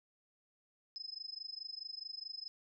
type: tone with amplitude modulation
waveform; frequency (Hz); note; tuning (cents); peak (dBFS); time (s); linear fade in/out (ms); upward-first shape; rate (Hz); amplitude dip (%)
sine; 5100; D#8; +42; -39; 0.96-2.48; 0; sine; 24.7; 95
effects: none